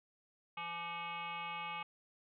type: tone with frequency modulation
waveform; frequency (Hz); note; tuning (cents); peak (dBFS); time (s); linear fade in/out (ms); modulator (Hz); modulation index
sine; 850; G#5; +40; -39; 0.57-1.83; 5; 340; 6
effects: none